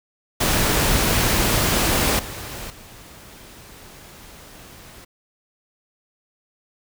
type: noise with level steps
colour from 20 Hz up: pink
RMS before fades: -19 / -33 / -43 dBFS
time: 0.4-5.05 s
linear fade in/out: 10 ms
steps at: 2.19 / 2.7 s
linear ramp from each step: 2 ms
effects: none